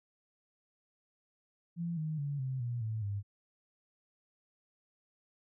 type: tone with pitch steps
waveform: sine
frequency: 170 / 155.89 / 142.95 / 131.09 / 120.21 / 110.23 / 101.08 Hz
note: F3 / D#3 / D3 / C3 / B2 / A2 / G#2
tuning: -46 / +4 / -46 / +4 / -46 / +4 / -46 cents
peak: -33 dBFS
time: 1.76-3.23 s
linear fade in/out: 50 ms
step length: 210 ms
effects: none